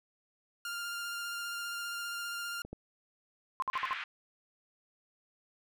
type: tone with vibrato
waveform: sawtooth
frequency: 1400 Hz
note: F6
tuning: 4 cents sharp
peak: -33 dBFS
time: 0.65-2.62 s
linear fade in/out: 2 ms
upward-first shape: square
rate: 15 Hz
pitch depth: 10 cents each way
type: clicks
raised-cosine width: 2 ms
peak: -31 / -28 dBFS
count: 2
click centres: 2.65 / 2.73 s
type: tone bursts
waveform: sine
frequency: 1053 Hz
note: C6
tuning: 11 cents sharp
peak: -29 dBFS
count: 5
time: 3.6-3.931 s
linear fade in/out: 0 ms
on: 23 ms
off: 54 ms
type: band-pass noise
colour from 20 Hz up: white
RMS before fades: -40 dBFS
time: 3.73-4.04 s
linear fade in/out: 2 ms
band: 1200 to 2600 Hz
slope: 24 dB/octave
effects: none